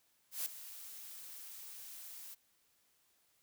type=noise with ADSR envelope; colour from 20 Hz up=blue; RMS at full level=-36 dBFS; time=0.31-2.35 s; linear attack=150 ms; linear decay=4 ms; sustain=-14 dB; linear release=15 ms; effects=white hiss -74 dBFS RMS until 3.42 s